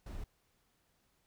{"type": "noise", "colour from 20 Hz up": "brown", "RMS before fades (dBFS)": -42, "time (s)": [0.06, 0.24], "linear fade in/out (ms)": 5, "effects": ["pink hiss -75 dBFS RMS until 1.26 s"]}